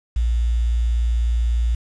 sine tone with quantisation, 58.2 Hz, A#1, 2 cents flat, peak -16 dBFS, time 0.16-1.75 s, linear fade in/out 5 ms, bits 7, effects resampled to 22050 Hz

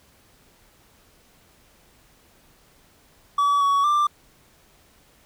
triangle tone with pitch steps, 1143 / 1125 / 1183 Hz, D6 / C#6 / D6, -47 / +25 / +12 cents, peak -15 dBFS, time 3.38-4.07 s, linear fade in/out 5 ms, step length 230 ms, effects pink hiss -57 dBFS RMS until 5.25 s

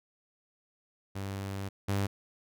sawtooth tone pair in turn, 98 / 99.43 Hz, G2 / G2, 0 / +25 cents, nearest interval unison, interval 25 cents, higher second, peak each -31 / -24 dBFS, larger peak second, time 1.15-1.69 / 1.88-2.07 s, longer first, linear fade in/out 10 ms, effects none

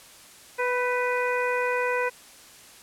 harmonic tone with a mistuned harmonic, 493.9 Hz, B4, in tune, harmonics 1 / 2 / 3 / 4 / 5, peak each -26 / -29 / -31 / -32 / -33 dBFS, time 0.58-2.1 s, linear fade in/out 20 ms, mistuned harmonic 3, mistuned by +31 cents, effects white hiss -49 dBFS RMS until 2.82 s + low-pass 11000 Hz 12 dB/octave

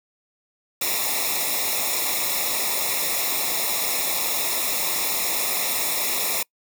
white noise with comb filter, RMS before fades -24 dBFS, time 0.81-6.43 s, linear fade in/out 5 ms, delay 0.65 ms, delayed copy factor -0.95, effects noise-tail reverb RT60 0.1 s tail -26 dB re dry

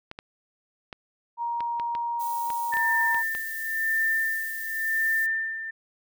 clicks, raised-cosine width 0.3 ms, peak -21 dBFS, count 11, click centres 0.114 / 0.189 / 0.928 / 1.606 / 1.798 / 1.951 / 2.503 / 2.738 / 2.77 / 3.146 / 3.35 s
sine tone, 941 Hz, A#5, 16 cents sharp, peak -26 dBFS, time 1.37-3.23 s, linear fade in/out 50 ms
violet noise, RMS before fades -39 dBFS, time 2.19-5.27 s, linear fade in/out 20 ms
sine tone with tremolo, 1791 Hz, A6, 30 cents sharp, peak -21 dBFS, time 2.72-5.71 s, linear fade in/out 10 ms, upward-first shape sine, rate 0.94 Hz, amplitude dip 70%
effects none

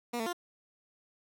15% pulse tone with pitch steps, 239.6 / 224.2 / 351.2 Hz, A#3 / A3 / F4, +48 / +33 / +10 cents, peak -26 dBFS, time 0.13-0.331 s, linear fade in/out 10 ms, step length 67 ms, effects none

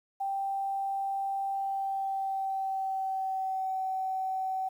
sine tone with pitch glide, 784 to 759.5 Hz, G5 to F#5, 0 to +45 cents, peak -29 dBFS, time 0.2-4.69 s, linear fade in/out 10 ms, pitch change -55 cents, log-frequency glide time 1.54-3.78 s, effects 10-bit

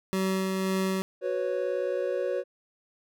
25% pulse tone with tremolo, 190 Hz, F#3, 46 cents sharp, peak -21 dBFS, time 0.13-1.02 s, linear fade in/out 0 ms, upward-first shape sine, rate 1.9 Hz, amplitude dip 25%
triangle chord, F# suspended fourth, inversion none, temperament equal with one note detuned, 370 / 493.9 / 552.8 Hz, F#4 / B4 / C#5, 0 / 0 / -5 cents, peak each -30 / -29 / -28 dBFS, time 1.21-2.44 s, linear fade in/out 50 ms
effects none

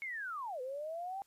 sine linear two-way sweep, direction down then up, 2217 to 493.9 to 799 Hz, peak -38 dBFS, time 0.02-1.22 s, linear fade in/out 0 ms, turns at 0.61 s, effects white hiss -71 dBFS RMS until 1.26 s + resampled to 32000 Hz

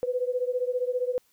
sine beating tone pair, 493.9 / 508.9 Hz, B4 / C5, 0 / -48 cents, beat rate 15 Hz, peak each -27 / -29 dBFS, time 0.03-1.18 s, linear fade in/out 0 ms, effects white hiss -66 dBFS RMS until 1.32 s

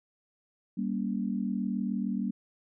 sine chord, G diminished, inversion none, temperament just, 196 / 235.2 / 282.2 Hz, G3 / Bb3 / Db4, 0 / +16 / +31 cents, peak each -31 / -32 / -37 dBFS, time 0.77-2.31 s, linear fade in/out 10 ms, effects none

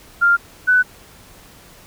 sine tone pair in turn, 1396.9 / 1495.2 Hz, F6 / F#6, 0 / +18 cents, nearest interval minor second, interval 118 cents, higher second, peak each -10 dBFS, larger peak neither, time 0.21-0.37 / 0.67-0.83 s, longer neither, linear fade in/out 20 ms, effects pink hiss -45 dBFS RMS until 1.86 s

